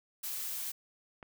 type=noise; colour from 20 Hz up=blue; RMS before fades=-38 dBFS; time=0.23-0.72 s; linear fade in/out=10 ms
type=click; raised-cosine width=0.5 ms; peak=-32 dBFS; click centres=1.228 s
effects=none